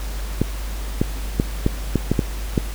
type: clicks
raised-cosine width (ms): 3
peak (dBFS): -3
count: 8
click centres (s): 0.416 / 1.015 / 1.399 / 1.664 / 1.957 / 2.116 / 2.192 / 2.578
effects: added 50 Hz sine -25 dBFS peak until 2.74 s + pink hiss -36 dBFS RMS until 2.74 s